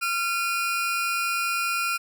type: tone pair together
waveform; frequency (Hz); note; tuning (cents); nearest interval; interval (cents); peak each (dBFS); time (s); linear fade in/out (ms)
40% pulse; 1375 / 2450; F6 / D#7; -27 / -27; minor seventh; 1000; -25 / -27; 0.01-1.98; 20
effects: none